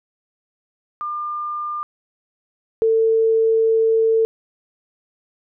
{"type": "tone pair in turn", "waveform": "sine", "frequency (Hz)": [1200, 447.8], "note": ["D6", "A4"], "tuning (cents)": [37, 30], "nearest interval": "octave + perfect fourth", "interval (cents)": 1707, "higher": "first", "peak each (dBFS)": [-23, -13], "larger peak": "second", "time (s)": [[1.01, 1.83], [2.82, 4.25]], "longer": "second", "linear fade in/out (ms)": 0, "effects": []}